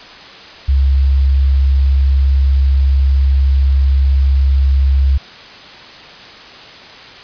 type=tone; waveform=sine; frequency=67.8 Hz; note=C#2; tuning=38 cents flat; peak=-8 dBFS; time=0.68-5.18 s; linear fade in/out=10 ms; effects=white hiss -35 dBFS RMS until 7.23 s + resampled to 11025 Hz